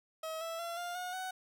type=tone with pitch steps; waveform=30% pulse; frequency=639 / 659.2 / 680.1 / 701.7 / 723.9 / 746.8 Hz; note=D#5 / E5 / F5 / F5 / F#5 / F#5; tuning=+46 / 0 / -46 / +8 / -38 / +16 cents; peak=-35 dBFS; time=0.23-1.31 s; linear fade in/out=5 ms; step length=180 ms; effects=none